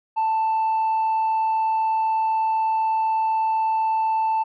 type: tone with tanh clipping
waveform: triangle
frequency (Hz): 884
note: A5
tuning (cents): +8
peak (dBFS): -19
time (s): 0.16-4.44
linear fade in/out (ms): 20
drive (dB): 6
effects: none